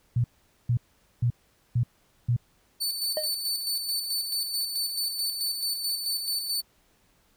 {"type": "tone bursts", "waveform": "sine", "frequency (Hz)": 120.2, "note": "B2", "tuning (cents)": -46, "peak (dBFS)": -20, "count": 5, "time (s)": [0.16, 2.365], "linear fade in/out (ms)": 5, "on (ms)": 81, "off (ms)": 450}
{"type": "tone with tremolo", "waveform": "sawtooth", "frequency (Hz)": 4507, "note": "C#8", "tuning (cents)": 28, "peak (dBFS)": -23, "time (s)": [2.8, 6.62], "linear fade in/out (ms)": 20, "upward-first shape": "square", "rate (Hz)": 4.6, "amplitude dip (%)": 45}
{"type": "tone with exponential decay", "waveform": "triangle", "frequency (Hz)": 617, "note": "D#5", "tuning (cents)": -15, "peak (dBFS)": -20, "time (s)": [3.17, 3.31], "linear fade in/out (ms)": 1, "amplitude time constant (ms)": 30}
{"effects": ["pink hiss -65 dBFS RMS until 7.36 s"]}